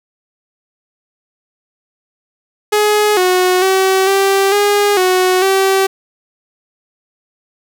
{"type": "tone with pitch steps", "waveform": "sawtooth", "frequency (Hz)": [420.3, 366, 380.9, 390.9, 409.5, 368.7, 385.8], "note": ["G#4", "F#4", "G4", "G4", "G#4", "F#4", "G4"], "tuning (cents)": [21, -19, -50, -5, -24, -6, -28], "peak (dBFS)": -6, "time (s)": [2.72, 5.87], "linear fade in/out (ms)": 10, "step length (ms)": 450, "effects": []}